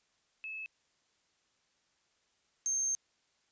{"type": "tone pair in turn", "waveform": "sine", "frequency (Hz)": [2601, 6364], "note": ["E7", "G8"], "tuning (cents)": [-24, 25], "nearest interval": "octave + minor third", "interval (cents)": 1549, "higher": "second", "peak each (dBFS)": [-39, -29], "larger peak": "second", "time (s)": [[0.44, 0.66], [2.66, 2.95]], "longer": "second", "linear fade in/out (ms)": 0, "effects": ["white hiss -74 dBFS RMS until 3.51 s", "resampled to 16000 Hz"]}